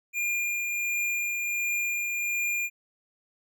square tone with tremolo, 2408 Hz, D7, 43 cents sharp, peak -26 dBFS, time 0.13-2.7 s, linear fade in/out 50 ms, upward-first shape triangle, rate 1.4 Hz, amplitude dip 30%, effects none

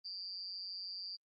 sine tone with amplitude modulation, 4713 Hz, D8, 5 cents sharp, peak -38 dBFS, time 0.04-1.17 s, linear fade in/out 20 ms, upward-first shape sine, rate 186 Hz, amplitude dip 85%, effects Opus 32 kbps

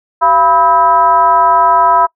sine tone with frequency modulation, 987.8 Hz, B5, in tune, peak -6 dBFS, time 0.21-2.07 s, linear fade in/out 20 ms, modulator 303 Hz, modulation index 0.93, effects noise-tail reverb RT60 0.1 s tail -25 dB re dry

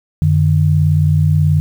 sine tone pair together, 92.8 / 151.36 Hz, F#2 / D#3, +6 / -47 cents, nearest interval minor sixth, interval 847 cents, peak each -13 / -11 dBFS, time 0.22-1.6 s, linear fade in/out 0 ms, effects 7-bit

